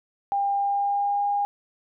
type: tone with pitch glide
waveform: sine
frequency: 800 to 812.1 Hz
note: G5 to G#5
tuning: +35 to -39 cents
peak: -21 dBFS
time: 0.32-1.45 s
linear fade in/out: 0 ms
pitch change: +26 cents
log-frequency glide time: 0.55-1.24 s
effects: none